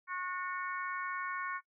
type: harmonic tone with a mistuned harmonic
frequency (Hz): 364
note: F#4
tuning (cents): -28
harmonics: 3 / 4 / 5 / 6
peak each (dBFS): -39 / -41 / -43 / -45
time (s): 0.07-1.61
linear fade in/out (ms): 50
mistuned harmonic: 6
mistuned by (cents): +25
effects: noise-tail reverb RT60 0.1 s tail -20 dB re dry